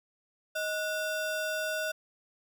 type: ring-modulated tone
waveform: square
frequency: 1046.5 Hz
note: C6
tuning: in tune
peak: -28 dBFS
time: 0.55-1.92 s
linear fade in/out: 10 ms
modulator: 420 Hz
effects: none